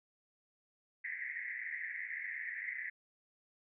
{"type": "band-pass noise", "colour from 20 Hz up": "pink", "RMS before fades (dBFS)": -42, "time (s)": [1.04, 2.9], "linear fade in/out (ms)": 5, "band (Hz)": [1800, 2100], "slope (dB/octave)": 96, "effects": []}